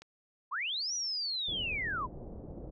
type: click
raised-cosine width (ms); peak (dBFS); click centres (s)
0.2; -32; 0.02
type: linear two-way sweep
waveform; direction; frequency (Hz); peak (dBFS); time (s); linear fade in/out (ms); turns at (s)
sine; up then down; 932.3 to 5920 to 932.3; -32; 0.51-2.07; 20; 0.94
type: low-pass noise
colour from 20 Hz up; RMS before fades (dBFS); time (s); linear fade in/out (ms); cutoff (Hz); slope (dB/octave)
pink; -44; 1.47-2.71; 20; 600; 24
effects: none